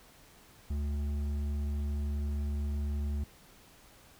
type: tone with hard clipping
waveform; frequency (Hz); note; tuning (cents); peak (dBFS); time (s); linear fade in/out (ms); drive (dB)
triangle; 72.4; D2; -24; -32; 0.7-3.24; 5; 11
effects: pink hiss -58 dBFS RMS until 4.19 s